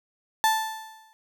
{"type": "tone with exponential decay", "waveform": "35% pulse", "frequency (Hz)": 880, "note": "A5", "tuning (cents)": 0, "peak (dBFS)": -15, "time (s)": [0.44, 1.13], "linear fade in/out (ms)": 0, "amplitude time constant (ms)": 150, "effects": []}